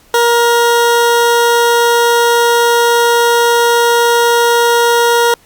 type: tone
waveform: 20% pulse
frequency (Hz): 471.8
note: A#4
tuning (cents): +21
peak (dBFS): -3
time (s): 0.14-5.34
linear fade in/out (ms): 2
effects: pink hiss -47 dBFS RMS until 5.45 s + Opus 48 kbps